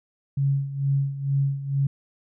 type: tone with tremolo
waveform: sine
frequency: 138.59 Hz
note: C#3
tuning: in tune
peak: -18 dBFS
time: 0.37-1.87 s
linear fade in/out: 5 ms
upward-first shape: sine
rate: 2.2 Hz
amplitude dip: 75%
effects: none